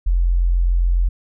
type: tone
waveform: sine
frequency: 43.65 Hz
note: F1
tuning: in tune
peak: -13 dBFS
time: 0.06-1.09 s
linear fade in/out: 10 ms
effects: none